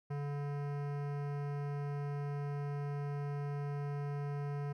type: tone with hard clipping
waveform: sine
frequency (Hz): 143.6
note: D3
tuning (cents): -39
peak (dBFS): -38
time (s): 0.1-4.73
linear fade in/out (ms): 10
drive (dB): 18
effects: none